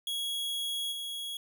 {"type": "tone with level steps", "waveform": "45% pulse", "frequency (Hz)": 3326, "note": "G#7", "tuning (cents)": 2, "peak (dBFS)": [-31, -35], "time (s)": [0.07, 1.37], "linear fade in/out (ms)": 2, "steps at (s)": 0.91, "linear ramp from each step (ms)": 20, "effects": []}